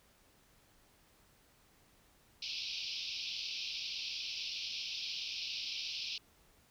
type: band-pass noise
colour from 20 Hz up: white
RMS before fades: -41 dBFS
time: 2.42-6.18 s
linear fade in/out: 5 ms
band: 2400 to 5500 Hz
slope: 96 dB/octave
effects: pink hiss -67 dBFS RMS until 6.7 s